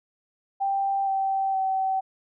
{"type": "tone with pitch steps", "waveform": "sine", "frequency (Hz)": [786, 775.6, 765.4], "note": ["G5", "G5", "G5"], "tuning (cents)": [4, -19, -42], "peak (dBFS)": -22, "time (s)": [0.6, 2.01], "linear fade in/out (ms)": 20, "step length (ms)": 470, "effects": []}